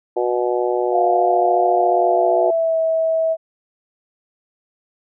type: harmonic tone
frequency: 122.1 Hz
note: B2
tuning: 19 cents flat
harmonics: 3 / 4 / 5 / 6 / 7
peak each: -20 / -22 / -24 / -26 / -27 dBFS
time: 0.16-2.51 s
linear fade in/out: 10 ms
type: tone with pitch glide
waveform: sine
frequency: 698.5 to 648 Hz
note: F5 to E5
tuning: 0 to -30 cents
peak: -15 dBFS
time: 0.91-3.37 s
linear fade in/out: 50 ms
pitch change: -130 cents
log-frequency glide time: 1.88-2.78 s
effects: none